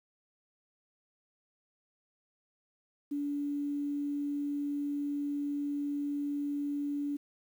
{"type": "tone with quantisation", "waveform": "sine", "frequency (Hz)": 287.7, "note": "D4", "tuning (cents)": -36, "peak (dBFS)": -31, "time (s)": [3.11, 7.17], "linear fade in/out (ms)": 10, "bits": 10, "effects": []}